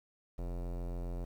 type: tone with low-pass filter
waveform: square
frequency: 43.65 Hz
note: F1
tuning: in tune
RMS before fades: -38 dBFS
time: 0.38-1.25 s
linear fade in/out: 10 ms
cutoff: 620 Hz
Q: 1.4
effects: 10-bit